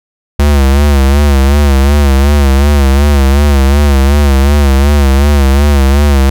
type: tone with vibrato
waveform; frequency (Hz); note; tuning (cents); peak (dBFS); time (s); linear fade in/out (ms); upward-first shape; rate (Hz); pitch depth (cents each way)
square; 70.1; C#2; +20; -5; 0.39-6.3; 5; sine; 2.7; 79
effects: none